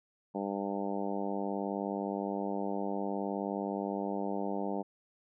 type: harmonic tone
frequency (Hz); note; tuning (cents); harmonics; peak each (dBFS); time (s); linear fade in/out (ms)
99.4; G2; +25; 2 / 3 / 4 / 5 / 6 / 7 / 8 / 9; -37 / -39 / -40 / -41 / -42 / -42 / -43 / -44; 0.34-4.83; 20
effects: none